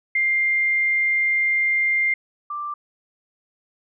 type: tone pair in turn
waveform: sine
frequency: 2100 / 1178.6 Hz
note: C7 / D6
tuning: +6 / +6 cents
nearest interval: minor seventh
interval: 1000 cents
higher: first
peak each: -17 / -26 dBFS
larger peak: first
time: 0.15-2.14 / 2.5-2.74 s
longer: first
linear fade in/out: 5 ms
effects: none